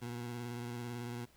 20% pulse tone with vibrato, 120 Hz, B2, 49 cents flat, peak -35 dBFS, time 0.01-1.26 s, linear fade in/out 20 ms, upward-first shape square, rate 18 Hz, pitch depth 27 cents each way, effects pink hiss -66 dBFS RMS until 1.36 s

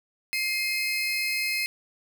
30% pulse tone pair together, 2111 / 2542 Hz, C7 / D#7, +15 / +36 cents, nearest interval minor third, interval 321 cents, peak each -25 / -26 dBFS, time 0.33-1.66 s, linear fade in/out 0 ms, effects none

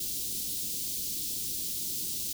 white band-stop noise, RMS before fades -34 dBFS, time 0-2.33 s, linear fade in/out 5 ms, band 370 to 3600 Hz, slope 24 dB/octave, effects none

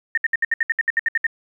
sine tone bursts, 1829 Hz, A#6, 33 cents flat, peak -15 dBFS, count 13, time 0.15-1.267 s, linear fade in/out 2 ms, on 25 ms, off 66 ms, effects 9-bit

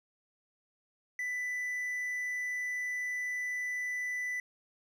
triangle tone, 1988 Hz, B6, 11 cents sharp, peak -31 dBFS, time 1.19-4.4 s, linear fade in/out 2 ms, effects none

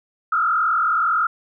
sine tone with frequency modulation, 1331 Hz, E6, 16 cents sharp, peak -16 dBFS, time 0.32-1.27 s, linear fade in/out 5 ms, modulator 41.5 Hz, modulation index 2, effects none

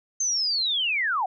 sine linear sweep, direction down, 6350 to 700 Hz, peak -22 dBFS, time 0.2-1.26 s, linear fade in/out 5 ms, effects none

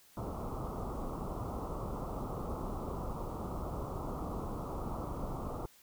pink low-pass noise, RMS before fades -39 dBFS, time 0.17-5.66 s, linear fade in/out 2 ms, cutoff 1300 Hz, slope 96 dB/octave, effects white hiss -62 dBFS RMS until 5.82 s

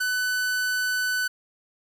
45% pulse tone, 1500 Hz, F#6, 23 cents sharp, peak -23 dBFS, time 0-1.28 s, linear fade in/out 10 ms, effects none

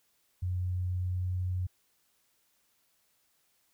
sine tone with pitch glide, 90.7 to 91.23 Hz, F#2 to F#2, -34 to -24 cents, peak -29 dBFS, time 0.42-1.67 s, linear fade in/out 10 ms, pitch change +10 cents, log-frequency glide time 0.81-1.38 s, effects white hiss -72 dBFS RMS until 3.73 s

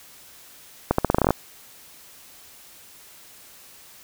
accelerating click train, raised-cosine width 1 ms, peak -3 dBFS, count 11, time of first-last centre 0.91-1.306 s, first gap 74 ms, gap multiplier 0.85, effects white hiss -48 dBFS RMS until 4.03 s

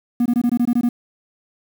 triangle tone bursts, 240.8 Hz, B3, 44 cents flat, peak -11 dBFS, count 9, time 0.2-0.89 s, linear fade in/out 5 ms, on 58 ms, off 21 ms, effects tanh soft clip ceiling -7 dBFS + 7-bit

